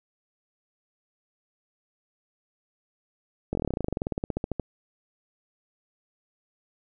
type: slowing click train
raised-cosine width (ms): 2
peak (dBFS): -14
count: 25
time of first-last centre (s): 3.53-4.597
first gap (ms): 21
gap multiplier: 1.06
effects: none